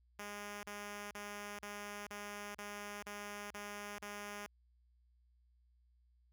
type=tone bursts; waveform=5% pulse; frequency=205.4 Hz; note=G#3; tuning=19 cents flat; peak=-33 dBFS; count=9; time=0.19-4.462 s; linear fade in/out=2 ms; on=440 ms; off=39 ms; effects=added 60 Hz sine -68 dBFS peak until 6.32 s